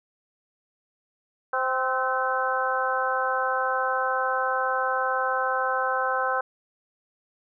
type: harmonic tone with a mistuned harmonic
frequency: 260.3 Hz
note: C4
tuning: 9 cents flat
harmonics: 2 / 3 / 4 / 5 / 6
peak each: -29 / -29 / -29 / -29 / -29 dBFS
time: 1.53-6.41 s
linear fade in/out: 5 ms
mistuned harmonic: 6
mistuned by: -38 cents
effects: none